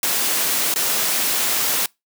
white noise with dropouts, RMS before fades -20 dBFS, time 0.03-1.86 s, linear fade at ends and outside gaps 2 ms, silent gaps 0.74-0.759 s, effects noise-tail reverb RT60 0.2 s tail -25 dB re dry + high-pass 200 Hz 12 dB/octave

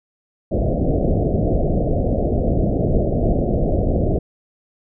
pink low-pass noise, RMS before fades -18 dBFS, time 0.51-4.19 s, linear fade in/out 10 ms, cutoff 700 Hz, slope 96 dB/octave, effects none

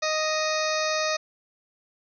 harmonic tone, 622.3 Hz, D#5, in tune, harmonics 1 / 2 / 3 / 4 / 6 / 7 / 8 / 9 / 10, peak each -27 / -30 / -32 / -33 / -35 / -35 / -36 / -37 / -37 dBFS, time 0.02-1.17 s, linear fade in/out 10 ms, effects none

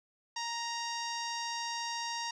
sawtooth tone with low-pass filter, 934 Hz, A#5, 3 cents sharp, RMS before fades -37 dBFS, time 0.36-2.31 s, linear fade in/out 5 ms, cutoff 5600 Hz, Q 3.8, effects none

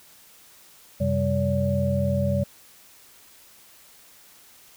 sine tone cluster, 91.6 / 132.3 / 195.9 / 571 Hz, F#2 / C3 / G3 / D5, -17 / +20 / -1 / -49 cents, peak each -26 dBFS, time 1-2.44 s, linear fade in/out 10 ms, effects white hiss -52 dBFS RMS until 4.76 s

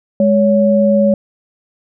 sine tone pair together, 207.7 / 561.4 Hz, G#3 / C#5, 0 / +22 cents, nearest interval octave + perfect fourth, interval 1722 cents, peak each -11 dBFS, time 0.2-1.14 s, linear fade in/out 2 ms, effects none

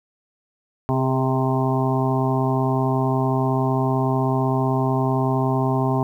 harmonic tone with a mistuned harmonic, 130.81 Hz, C3, in tune, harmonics 1 / 2 / 3 / 5 / 6 / 7 / 8, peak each -21 / -24 / -26 / -28 / -29 / -29 / -30 dBFS, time 0.89-6.03 s, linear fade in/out 0 ms, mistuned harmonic 3, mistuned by +23 cents, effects 9-bit

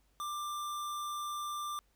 square tone, 1185 Hz, D6, 15 cents sharp, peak -37 dBFS, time 0.2-1.79 s, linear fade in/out 0 ms, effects added 50 Hz sine -70 dBFS peak until 1.95 s + pink hiss -74 dBFS RMS until 1.95 s

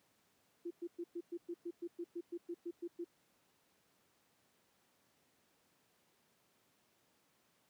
sine tone bursts, 344.2 Hz, F4, 25 cents flat, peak -39 dBFS, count 15, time 0.65-3.045 s, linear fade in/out 10 ms, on 57 ms, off 110 ms, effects pink hiss -74 dBFS RMS until 7.69 s + high-pass 150 Hz 12 dB/octave

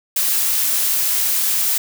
blue noise, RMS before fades -18 dBFS, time 0.16-1.78 s, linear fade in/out 5 ms, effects none

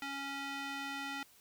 square tone with band-pass filter, 277.2 Hz, C#4, in tune, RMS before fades -41 dBFS, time 0.02-1.23 s, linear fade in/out 2 ms, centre 2200 Hz, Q 0.92, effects white hiss -63 dBFS RMS until 1.4 s

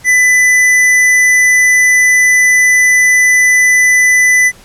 sine tone with tanh clipping, 1998 Hz, B6, 20 cents sharp, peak -7 dBFS, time 0.04-4.52 s, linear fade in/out 50 ms, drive 17 dB, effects pink hiss -40 dBFS RMS until 4.64 s + low-pass 12000 Hz 12 dB/octave

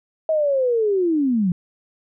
sine linear sweep, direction down, 644 to 168.6 Hz, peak -16 dBFS, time 0.29-1.52 s, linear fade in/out 2 ms, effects none

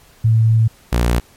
sine / sawtooth tone pair in turn, 112 / 59.33 Hz, A2 / A#1, +31 / +31 cents, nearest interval major seventh, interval 1100 cents, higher first, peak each -9 dBFS, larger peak neither, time 0.24-0.68 / 0.92-1.2 s, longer first, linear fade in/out 10 ms, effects pink hiss -49 dBFS RMS until 1.36 s + MP3 64 kbps

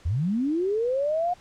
sine linear sweep, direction up, 70 to 727 Hz, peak -22 dBFS, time 0.05-1.34 s, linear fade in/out 10 ms, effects pink hiss -54 dBFS RMS until 1.4 s + low-pass 7000 Hz 12 dB/octave

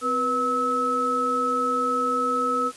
sine tone cluster, 257.7 / 488.2 / 1295 Hz, C4 / B4 / E6, -26 / -20 / -31 cents, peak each -30 / -28 / -22 dBFS, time 0.01-2.72 s, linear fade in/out 50 ms, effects white hiss -45 dBFS RMS until 2.76 s + resampled to 24000 Hz

